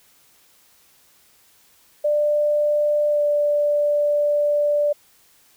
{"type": "tone with pitch glide", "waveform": "sine", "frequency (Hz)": [593, 587.2], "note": ["D5", "D5"], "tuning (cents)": [17, 0], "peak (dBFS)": -16, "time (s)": [2.04, 4.93], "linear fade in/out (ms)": 10, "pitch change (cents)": -17, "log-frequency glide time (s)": [3.09, 3.22], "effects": ["white hiss -56 dBFS RMS until 5.56 s"]}